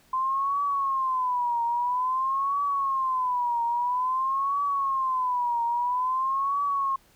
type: tone with vibrato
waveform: sine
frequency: 1033 Hz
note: C6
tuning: 22 cents flat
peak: -23 dBFS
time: 0.13-6.96 s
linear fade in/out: 5 ms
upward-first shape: triangle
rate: 0.5 Hz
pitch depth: 180 cents each way
effects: pink hiss -60 dBFS RMS until 7.15 s